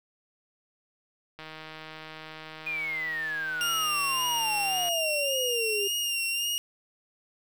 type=click train; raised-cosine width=0.3 ms; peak=-26 dBFS; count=550; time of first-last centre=1.39-4.887 s; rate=157 Hz
type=exponential sweep; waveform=sine; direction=down; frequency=2475 to 392 Hz; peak=-29 dBFS; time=2.66-5.88 s; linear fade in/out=10 ms
type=tone with vibrato; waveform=sawtooth; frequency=2800 Hz; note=F7; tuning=4 cents sharp; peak=-24 dBFS; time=3.61-6.58 s; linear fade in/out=0 ms; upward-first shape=sine; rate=1.8 Hz; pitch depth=43 cents each way
effects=9-bit